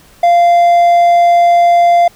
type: tone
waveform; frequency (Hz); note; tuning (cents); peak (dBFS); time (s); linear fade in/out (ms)
triangle; 693; F5; -14; -3; 0.23-2.08; 5
effects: pink hiss -44 dBFS RMS until 2.15 s